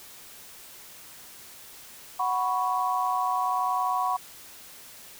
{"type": "chord", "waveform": "sine", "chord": "F# suspended fourth", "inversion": "none", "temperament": "equal", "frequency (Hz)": [740, 987.8, 1108.7], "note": ["F#5", "B5", "C#6"], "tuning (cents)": [0, 0, 0], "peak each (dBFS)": -28, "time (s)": [2.19, 4.17], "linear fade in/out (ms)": 10, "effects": ["white hiss -47 dBFS RMS until 5.19 s"]}